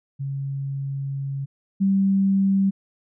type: tone pair in turn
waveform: sine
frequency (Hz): 137.7 / 194.74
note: C#3 / G3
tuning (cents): -11 / -11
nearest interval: tritone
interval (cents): 600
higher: second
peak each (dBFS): -25 / -16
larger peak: second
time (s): 0.19-1.46 / 1.8-2.71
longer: first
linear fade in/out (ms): 20
effects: none